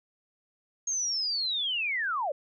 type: linear sweep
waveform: sine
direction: down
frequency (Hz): 6540 to 523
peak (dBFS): -27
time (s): 0.87-2.32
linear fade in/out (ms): 5
effects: none